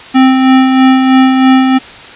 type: tone with tremolo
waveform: square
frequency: 261.6 Hz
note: C4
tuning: in tune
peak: -3 dBFS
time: 0.14-1.79 s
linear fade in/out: 20 ms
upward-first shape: sine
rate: 3.1 Hz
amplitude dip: 40%
effects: white hiss -30 dBFS RMS until 2.15 s + resampled to 8000 Hz